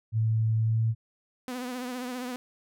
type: tone with pitch glide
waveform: sine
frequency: 111.1 to 112.52 Hz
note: A2 to A2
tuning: +17 to +39 cents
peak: -22 dBFS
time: 0.12-0.95 s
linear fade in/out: 50 ms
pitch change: +22 cents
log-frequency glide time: 0.58-0.83 s
type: tone with vibrato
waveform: sawtooth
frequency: 250 Hz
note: B3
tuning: 21 cents sharp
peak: -29 dBFS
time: 1.48-2.36 s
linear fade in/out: 0 ms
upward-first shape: triangle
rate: 15 Hz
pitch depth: 61 cents each way
effects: none